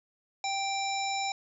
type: harmonic tone with a mistuned harmonic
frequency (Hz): 784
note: G5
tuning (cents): 0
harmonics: 1 / 3 / 5 / 7 / 9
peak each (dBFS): -31 / -36 / -38 / -39 / -41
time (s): 0.44-1.32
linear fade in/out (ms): 2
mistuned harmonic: 7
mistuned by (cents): -49
effects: none